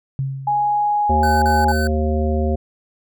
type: tone with exponential decay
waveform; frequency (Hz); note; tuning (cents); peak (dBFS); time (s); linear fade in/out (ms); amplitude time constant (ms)
sine; 135.2; C#3; -43; -17; 0.19-1.02; 0; 180
type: tone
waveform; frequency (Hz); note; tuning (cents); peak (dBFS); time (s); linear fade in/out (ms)
sine; 830.6; G#5; 0; -15; 0.47-1.72; 5
type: harmonic tone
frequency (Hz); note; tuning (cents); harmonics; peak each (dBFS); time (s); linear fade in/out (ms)
76.9; D#2; -20; 1 / 3 / 5 / 7 / 9; -18 / -23 / -25 / -26 / -28; 1.09-2.56; 10
type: tone bursts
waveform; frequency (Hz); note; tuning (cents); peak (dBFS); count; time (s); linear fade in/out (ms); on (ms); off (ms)
square; 1516; F#6; +42; -24; 3; 1.23-1.872; 2; 190; 36
effects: none